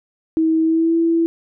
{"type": "tone with pitch glide", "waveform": "sine", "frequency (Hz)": [321.2, 332], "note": ["E4", "E4"], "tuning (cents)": [-45, 12], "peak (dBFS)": -13, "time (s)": [0.37, 1.26], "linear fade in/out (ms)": 0, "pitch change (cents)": 57, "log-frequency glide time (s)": [0.63, 0.96], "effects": []}